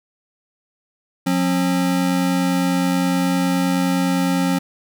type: tone pair together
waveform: square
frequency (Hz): 180 / 269.7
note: F#3 / C#4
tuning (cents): -47 / -47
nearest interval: perfect fifth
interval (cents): 700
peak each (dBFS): -20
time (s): 1.26-4.59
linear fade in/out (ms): 10
effects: none